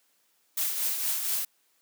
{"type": "noise with tremolo", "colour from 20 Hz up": "blue", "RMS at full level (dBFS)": -27, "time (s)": [0.57, 1.45], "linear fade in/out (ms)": 5, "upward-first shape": "triangle", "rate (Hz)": 4.3, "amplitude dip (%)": 50, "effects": ["white hiss -69 dBFS RMS until 1.81 s", "high-pass 200 Hz 12 dB/octave"]}